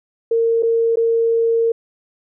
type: tone with dropouts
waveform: sine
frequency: 458.7 Hz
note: A#4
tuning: 28 cents flat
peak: -13 dBFS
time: 0.31-1.72 s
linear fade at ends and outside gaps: 5 ms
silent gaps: 0.625-0.631 / 0.958-0.97 s
effects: none